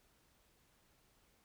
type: silence
effects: pink hiss -72 dBFS RMS until 1.44 s